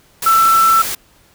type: tone in noise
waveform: sine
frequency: 1332 Hz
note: E6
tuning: 18 cents sharp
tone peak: -8 dBFS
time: 0.26-0.82 s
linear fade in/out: 5 ms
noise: white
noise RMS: -22 dBFS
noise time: 0.22-0.95 s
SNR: +11 dB
effects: pink hiss -51 dBFS RMS until 1.34 s